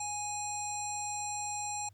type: tone with low-pass filter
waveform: square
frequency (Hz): 830.6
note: G#5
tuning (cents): 0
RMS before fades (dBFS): -37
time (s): 0-1.89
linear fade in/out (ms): 5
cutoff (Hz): 7600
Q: 9.7
effects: added 99 Hz sine -56 dBFS peak until 1.93 s + pink hiss -73 dBFS RMS until 1.93 s